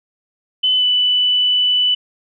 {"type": "tone with pitch glide", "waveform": "sine", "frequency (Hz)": [3021, 2983], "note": ["F#7", "F#7"], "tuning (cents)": [35, 13], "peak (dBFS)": -12, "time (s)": [0.63, 1.95], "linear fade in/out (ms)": 10, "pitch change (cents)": -22, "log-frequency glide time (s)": [0.76, 0.84], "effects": []}